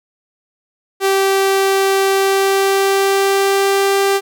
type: tone with pitch glide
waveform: sawtooth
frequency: 388.9 to 393.9 Hz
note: G4 to G4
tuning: -14 to +8 cents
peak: -8 dBFS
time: 1-4.21 s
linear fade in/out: 50 ms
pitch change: +22 cents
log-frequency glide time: 2.1-3.85 s
effects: none